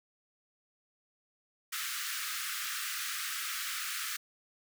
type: high-pass noise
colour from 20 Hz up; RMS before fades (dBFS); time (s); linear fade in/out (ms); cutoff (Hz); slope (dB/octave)
pink; -37; 1.72-4.17; 10; 1200; 96
effects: none